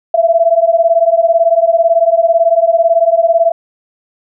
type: beating tone pair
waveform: sine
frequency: 659.3 / 677.3 Hz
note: E5 / E5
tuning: 0 / +47 cents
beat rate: 18 Hz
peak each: -10 dBFS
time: 0.14-3.52 s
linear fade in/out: 5 ms
effects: none